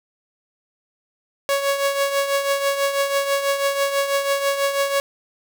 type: tone with tremolo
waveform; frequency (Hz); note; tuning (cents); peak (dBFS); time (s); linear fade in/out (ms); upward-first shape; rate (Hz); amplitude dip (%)
sawtooth; 557; C#5; +8; -12; 1.49-5; 0; triangle; 6.1; 65
effects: none